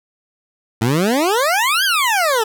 20% pulse exponential two-way sweep, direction up then down, 106 to 1661.2 to 421.8 Hz, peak -9 dBFS, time 0.81-2.44 s, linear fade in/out 10 ms, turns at 1.84 s, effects none

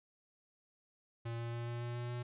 square tone with pitch steps, 116.54 / 117.35 / 118.17 / 118.99 / 119.82 / 120.65 / 121.49 Hz, A#2 / A#2 / A#2 / A#2 / A#2 / B2 / B2, 0 / +12 / +24 / +36 / +48 / -40 / -28 cents, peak -39 dBFS, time 1.25-2.23 s, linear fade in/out 10 ms, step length 140 ms, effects resampled to 8000 Hz

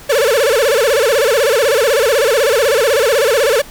45% pulse tone with vibrato, 504 Hz, B4, 35 cents sharp, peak -10 dBFS, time 0.09-3.62 s, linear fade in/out 10 ms, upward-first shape sine, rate 16 Hz, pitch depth 260 cents each way, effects pink hiss -37 dBFS RMS until 3.7 s

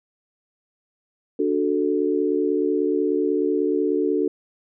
sine chord, D major, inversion none, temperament equal, 293.7 / 370 / 440 Hz, D4 / F#4 / A4, 0 / 0 / 0 cents, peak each -23 dBFS, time 1.39-4.28 s, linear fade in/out 5 ms, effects none

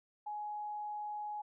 sine tone, 838 Hz, G#5, 15 cents sharp, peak -38 dBFS, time 0.26-1.42 s, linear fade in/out 10 ms, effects none

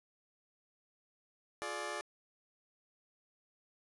15% pulse chord, D diminished, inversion first, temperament just, 352.4 / 422.9 / 587.3 Hz, F4 / Ab4 / D5, +16 / +31 / 0 cents, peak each -39 / -37 / -35 dBFS, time 1.62-2.01 s, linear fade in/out 0 ms, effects resampled to 24000 Hz + 11-bit

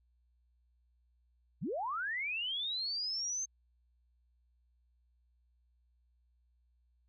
sine linear sweep, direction up, 103.83 to 6370 Hz, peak -34 dBFS, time 1.61-3.46 s, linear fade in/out 20 ms, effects added 60 Hz sine -69 dBFS peak until 7.08 s

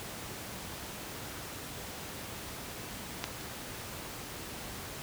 clicks, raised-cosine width 0.2 ms, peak -14 / -27 dBFS, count 2, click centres 3.241 / 3.411 s, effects pink hiss -42 dBFS RMS until 5.02 s + high-pass 60 Hz 12 dB/octave

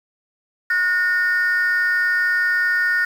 sine tone pair together, 1453 / 1828.3 Hz, F#6 / A#6, -32 / -34 cents, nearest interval major third, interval 398 cents, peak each -17 dBFS, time 0.7-3.05 s, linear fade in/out 5 ms, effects tanh soft clip ceiling -12 dBFS + 7-bit

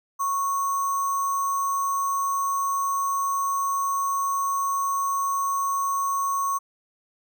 sine tone with sample-and-hold, 1104 Hz, C#6, 7 cents flat, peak -22 dBFS, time 0.19-6.59 s, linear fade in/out 20 ms, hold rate 7350 Hz, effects none

